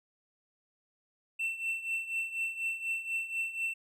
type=tone with tremolo; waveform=triangle; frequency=2688 Hz; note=E7; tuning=33 cents sharp; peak=-27 dBFS; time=1.39-3.74 s; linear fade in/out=10 ms; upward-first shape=triangle; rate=4.1 Hz; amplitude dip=80%; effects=none

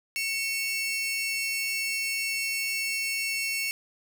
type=tone pair together; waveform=sawtooth; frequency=2217 / 2701 Hz; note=C#7 / E7; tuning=0 / +42 cents; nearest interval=minor third; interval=342 cents; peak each=-27 / -27 dBFS; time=0.16-3.71 s; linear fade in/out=0 ms; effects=none

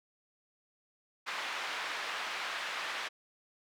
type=band-pass noise; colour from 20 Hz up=pink; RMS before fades=-38 dBFS; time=1.26-3.09 s; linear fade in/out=20 ms; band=1100 to 3100 Hz; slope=12 dB/octave; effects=none

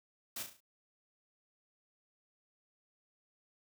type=noise with echo; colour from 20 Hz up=white; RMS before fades=-41 dBFS; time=0.36-0.43 s; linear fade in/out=5 ms; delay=35 ms; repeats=5; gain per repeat=-6 dB; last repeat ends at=0.605 s; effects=none

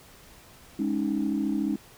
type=chord; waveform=sine; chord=Ab suspended fourth; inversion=none; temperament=equal; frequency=207.7 / 277.2 / 311.1 Hz; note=Ab3 / Db4 / Eb4; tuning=0 / 0 / 0 cents; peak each=-28 dBFS; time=0.79-1.76 s; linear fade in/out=5 ms; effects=tanh soft clip ceiling -17 dBFS + pink hiss -52 dBFS RMS until 1.97 s

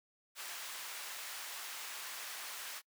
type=high-pass noise; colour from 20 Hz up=pink; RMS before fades=-45 dBFS; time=0.35-2.82 s; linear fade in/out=50 ms; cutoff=1200 Hz; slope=12 dB/octave; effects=noise-tail reverb RT60 0.1 s tail -25 dB re dry

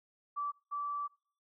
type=tone pair in turn; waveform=sine; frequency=1159 / 1159 Hz; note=D6 / D6; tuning=-23 / -23 cents; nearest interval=unison; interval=0 cents; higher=neither; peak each=-33 / -34 dBFS; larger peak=first; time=0.36-0.52 / 0.71-1.08 s; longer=second; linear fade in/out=20 ms; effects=noise-tail reverb RT60 0.5 s tail -25 dB re dry

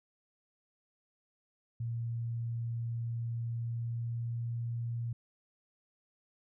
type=tone with pitch glide; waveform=sine; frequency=116.6 to 117.48 Hz; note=A#2 to A#2; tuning=+1 to +14 cents; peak=-33 dBFS; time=1.8-5.13 s; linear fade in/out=5 ms; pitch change=+13 cents; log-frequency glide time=3.47-4.46 s; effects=none

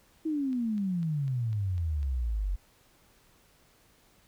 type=exponential sweep; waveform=sine; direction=down; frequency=324 to 44.78 Hz; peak=-27 dBFS; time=0.25-2.56 s; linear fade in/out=10 ms
type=click train; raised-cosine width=0.2 ms; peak=-36 dBFS; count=7; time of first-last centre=0.53-2.03 s; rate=4 Hz
effects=pink hiss -63 dBFS RMS until 4.27 s

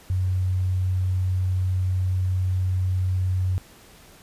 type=tone; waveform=sine; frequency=92.5 Hz; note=F#2; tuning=in tune; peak=-20 dBFS; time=0.1-3.58 s; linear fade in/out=0 ms; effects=pink hiss -50 dBFS RMS until 4.22 s + resampled to 32000 Hz

